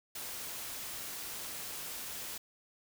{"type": "noise", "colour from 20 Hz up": "white", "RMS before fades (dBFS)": -42, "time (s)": [0.15, 2.38], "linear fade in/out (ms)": 5, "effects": []}